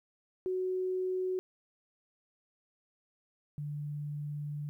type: tone pair in turn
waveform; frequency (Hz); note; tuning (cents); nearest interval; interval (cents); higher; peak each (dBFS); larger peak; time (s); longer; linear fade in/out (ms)
sine; 370.7 / 147.11; F#4 / D3; +3 / +3; octave + major third; 1600; first; -30 / -35; first; 0.46-1.39 / 3.58-4.69; second; 0
effects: 12-bit